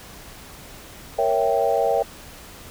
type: chord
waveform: sine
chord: A# diminished seventh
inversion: none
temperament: equal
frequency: 466.2 / 554.4 / 659.3 / 784 Hz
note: A#4 / C#5 / E5 / G5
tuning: 0 / 0 / 0 / 0 cents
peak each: -23 dBFS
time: 1.18-2.03 s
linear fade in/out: 10 ms
effects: pink hiss -42 dBFS RMS until 2.7 s